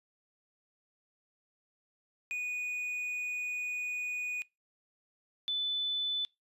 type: tone pair in turn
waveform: triangle / sine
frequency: 2470 / 3500 Hz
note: D#7 / A7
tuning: -13 / -10 cents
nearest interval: tritone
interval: 603 cents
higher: second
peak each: -31 / -30 dBFS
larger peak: second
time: 2.31-4.42 / 5.48-6.25 s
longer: first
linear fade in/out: 0 ms
effects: noise-tail reverb RT60 0.2 s tail -23 dB re dry + resampled to 32000 Hz